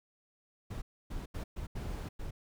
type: noise bursts at uneven times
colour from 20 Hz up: brown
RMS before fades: -39 dBFS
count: 6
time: 0.7-0.82 / 1.1-1.26 / 1.34-1.44 / 1.56-1.67 / 1.75-2.09 / 2.19-2.31 s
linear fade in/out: 10 ms
effects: none